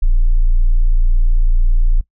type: tone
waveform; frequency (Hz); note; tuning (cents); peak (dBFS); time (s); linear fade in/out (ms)
sine; 29.03; A#0; -6; -7; 0.02-2.01; 10
effects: noise-tail reverb RT60 0.1 s tail -19 dB re dry + tanh soft clip ceiling -4 dBFS